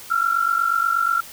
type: tone pair together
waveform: sine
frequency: 1340.7 / 1389 Hz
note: E6 / F6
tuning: +29 / -10 cents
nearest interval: minor second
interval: 61 cents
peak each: -20 dBFS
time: 0.1-1.21 s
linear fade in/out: 10 ms
effects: white hiss -40 dBFS RMS until 1.32 s